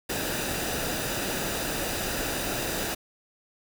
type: noise with comb filter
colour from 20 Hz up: pink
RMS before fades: -30 dBFS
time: 0.09-2.95 s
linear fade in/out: 10 ms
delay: 0.92 ms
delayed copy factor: -0.5
effects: none